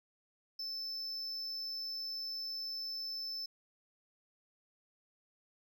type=tone; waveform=triangle; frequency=5274 Hz; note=E8; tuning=in tune; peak=-37 dBFS; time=0.59-3.46 s; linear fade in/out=5 ms; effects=none